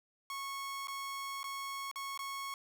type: tone with dropouts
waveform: sawtooth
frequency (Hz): 1100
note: C#6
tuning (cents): -14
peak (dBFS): -35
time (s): 0.3-2.54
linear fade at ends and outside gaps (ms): 1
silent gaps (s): 0.872-0.882 / 1.431-1.441 / 1.914-1.958 / 2.176-2.191
effects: none